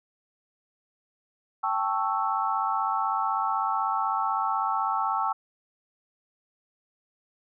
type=chord; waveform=sine; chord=A dominant seventh; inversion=third; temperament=equal; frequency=784 / 880 / 1108.7 / 1318.5 Hz; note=G5 / A5 / C#6 / E6; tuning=0 / 0 / 0 / 0 cents; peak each=-30 / -29 / -30 / -29 dBFS; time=1.63-5.33 s; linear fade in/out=10 ms; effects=none